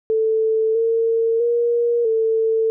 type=tone with pitch steps; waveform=sine; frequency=441.7 / 455.2 / 473.2 / 446.3 Hz; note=A4 / A#4 / A#4 / A4; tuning=+7 / -41 / +26 / +25 cents; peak=-15 dBFS; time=0.1-2.7 s; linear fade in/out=0 ms; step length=650 ms; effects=none